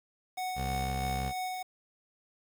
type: tone with tremolo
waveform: square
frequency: 740 Hz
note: F#5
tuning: in tune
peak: -33 dBFS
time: 0.37-1.63 s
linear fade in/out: 10 ms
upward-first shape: sine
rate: 3.1 Hz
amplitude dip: 30%
type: tone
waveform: 20% pulse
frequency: 66 Hz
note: C2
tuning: 16 cents sharp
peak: -28 dBFS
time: 0.55-1.33 s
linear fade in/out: 50 ms
effects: 9-bit